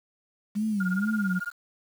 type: tone with vibrato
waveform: sine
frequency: 200 Hz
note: G3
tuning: 35 cents sharp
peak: -24 dBFS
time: 0.55-1.4 s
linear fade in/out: 20 ms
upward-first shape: sine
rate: 2.2 Hz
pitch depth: 160 cents each way
type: tone with tremolo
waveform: sine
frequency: 1421 Hz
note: F6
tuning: 30 cents sharp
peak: -27 dBFS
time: 0.8-1.52 s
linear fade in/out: 5 ms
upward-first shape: sine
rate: 18 Hz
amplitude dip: 100%
effects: 8-bit